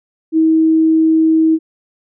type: tone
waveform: sine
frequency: 320 Hz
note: D#4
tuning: 49 cents sharp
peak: -8 dBFS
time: 0.32-1.59 s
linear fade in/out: 50 ms
effects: none